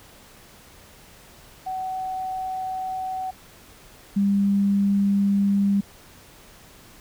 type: tone pair in turn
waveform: sine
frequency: 752 / 199.55 Hz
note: F#5 / G3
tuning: +28 / +31 cents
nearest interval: octave + major seventh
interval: 2297 cents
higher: first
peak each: -26 / -17 dBFS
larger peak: second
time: 1.66-3.31 / 4.16-5.81 s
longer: neither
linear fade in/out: 10 ms
effects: pink hiss -49 dBFS RMS until 7 s